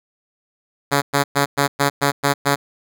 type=tone bursts; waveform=5% pulse; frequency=141.4 Hz; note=C#3; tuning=35 cents sharp; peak=-3 dBFS; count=8; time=0.91-2.56 s; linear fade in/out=20 ms; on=110 ms; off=110 ms; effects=none